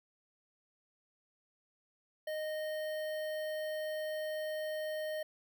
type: tone with notch filter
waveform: square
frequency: 618 Hz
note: D#5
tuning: 12 cents flat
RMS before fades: -38 dBFS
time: 2.27-5.23 s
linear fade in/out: 5 ms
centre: 6900 Hz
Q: 0.8
effects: none